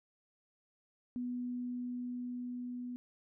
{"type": "tone with level ramp", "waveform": "sine", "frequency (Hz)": 246.3, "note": "B3", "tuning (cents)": -5, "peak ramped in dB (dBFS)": [-35, -39], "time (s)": [1.16, 2.96], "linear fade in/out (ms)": 0, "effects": []}